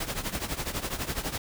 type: noise with tremolo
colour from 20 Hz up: pink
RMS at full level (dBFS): -29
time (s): 0-1.38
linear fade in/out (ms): 5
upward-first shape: triangle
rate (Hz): 12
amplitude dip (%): 85
effects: none